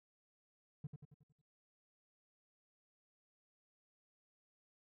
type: tone with echo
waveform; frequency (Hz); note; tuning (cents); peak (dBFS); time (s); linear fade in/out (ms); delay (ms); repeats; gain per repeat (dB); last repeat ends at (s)
triangle; 146.83; D3; 0; -38; 0.84-0.87; 5; 91; 6; -6; 1.416
effects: tanh soft clip ceiling -37 dBFS